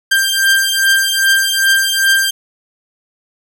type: beating tone pair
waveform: sawtooth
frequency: 1582 / 1584.5 Hz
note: G6 / G6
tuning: +15 / +18 cents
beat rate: 2.5 Hz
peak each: -10 dBFS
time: 0.11-2.31 s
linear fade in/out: 10 ms
effects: none